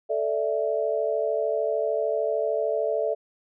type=chord; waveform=sine; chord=A suspended fourth; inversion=none; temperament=just; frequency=440 / 586.7 / 660 Hz; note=A4 / D5 / E5; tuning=0 / -2 / +2 cents; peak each=-27 dBFS; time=0.09-3.15 s; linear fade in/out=20 ms; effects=none